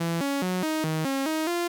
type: tone with pitch steps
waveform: sawtooth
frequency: 167.5 / 279.4 / 183.1 / 313.3 / 157.8 / 271.4 / 314.8 / 346.5 Hz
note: E3 / C#4 / F#3 / D#4 / D#3 / C#4 / D#4 / F4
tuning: +28 / +14 / -18 / +12 / +25 / -36 / +20 / -14 cents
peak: -21 dBFS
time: 0-1.68 s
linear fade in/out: 10 ms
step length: 210 ms
effects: none